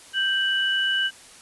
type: tone pair together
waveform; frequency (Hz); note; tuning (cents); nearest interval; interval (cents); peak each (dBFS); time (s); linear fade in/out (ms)
sine; 1568 / 2958; G6 / F#7; 0 / -1; major seventh; 1099; -23; 0.13-1.11; 50
effects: white hiss -47 dBFS RMS until 1.41 s + resampled to 24000 Hz